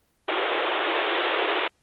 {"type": "band-pass noise", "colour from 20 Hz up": "pink", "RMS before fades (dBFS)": -25, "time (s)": [0.28, 1.68], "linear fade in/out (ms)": 5, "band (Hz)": [320, 3600], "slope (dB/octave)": 96, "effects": ["pink hiss -68 dBFS RMS until 1.82 s", "Opus 24 kbps"]}